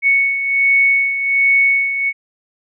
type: beating tone pair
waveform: sine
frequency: 2217 / 2218.3 Hz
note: C#7 / C#7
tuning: 0 / +1 cents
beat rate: 1.3 Hz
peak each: -12 / -19 dBFS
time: 0.02-2.13 s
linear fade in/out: 50 ms
effects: none